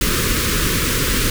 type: band-stop noise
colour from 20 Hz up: pink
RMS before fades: -18 dBFS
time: 0.01-1.3 s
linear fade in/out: 2 ms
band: 510 to 1100 Hz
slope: 48 dB/octave
effects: none